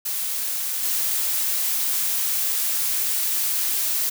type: noise with level steps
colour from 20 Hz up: blue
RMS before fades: -26 / -23 dBFS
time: 0.05-4.1 s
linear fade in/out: 10 ms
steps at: 0.83 s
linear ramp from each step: 5 ms
effects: none